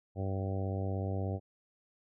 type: harmonic tone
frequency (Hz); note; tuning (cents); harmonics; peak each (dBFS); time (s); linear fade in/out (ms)
96.6; G2; -25; 1 / 2 / 3 / 4 / 5 / 6 / 7 / 8; -33 / -41 / -43 / -44 / -44 / -45 / -46 / -48; 0.15-1.4; 50
effects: none